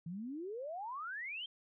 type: exponential sweep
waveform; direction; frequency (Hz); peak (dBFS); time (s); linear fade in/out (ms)
sine; up; 159 to 3219; -40; 0.06-1.46; 5
effects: none